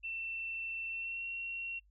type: tone with pitch glide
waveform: sine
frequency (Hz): 2687 to 2732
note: E7 to F7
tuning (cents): +33 to -39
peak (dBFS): -37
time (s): 0.03-1.8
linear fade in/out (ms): 20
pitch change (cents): +28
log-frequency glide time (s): 0.87-1.25
effects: noise-tail reverb RT60 0.1 s tail -26 dB re dry + added 50 Hz sine -63 dBFS peak until 1.9 s